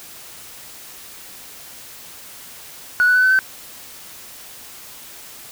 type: tone with pitch steps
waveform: sine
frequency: 1468 / 1485.1 / 1502.3 / 1519.8 / 1537.4 Hz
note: F#6 / F#6 / F#6 / F#6 / G6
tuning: -14 / +6 / +26 / +46 / -34 cents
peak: -10 dBFS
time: 3-3.39 s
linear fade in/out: 0 ms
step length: 78 ms
effects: tanh soft clip ceiling -8 dBFS + white hiss -39 dBFS RMS until 5.51 s